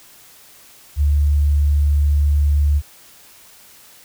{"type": "tone", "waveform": "sine", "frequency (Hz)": 72.8, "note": "D2", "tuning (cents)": -15, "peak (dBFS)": -12, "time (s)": [0.96, 2.82], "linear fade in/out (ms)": 50, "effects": ["white hiss -46 dBFS RMS until 4.04 s"]}